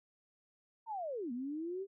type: linear two-way sweep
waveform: sine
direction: down then up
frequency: 937 to 233.1 to 401.1 Hz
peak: -37 dBFS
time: 0.86-1.87 s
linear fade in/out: 50 ms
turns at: 1.32 s
effects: none